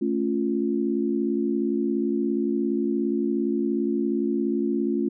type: chord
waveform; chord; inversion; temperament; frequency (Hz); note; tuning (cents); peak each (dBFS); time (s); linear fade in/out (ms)
sine; A augmented; none; equal; 220 / 277.2 / 349.2; A3 / C#4 / E#4; 0 / 0 / 0; -26; 0.01-5.09; 10
effects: none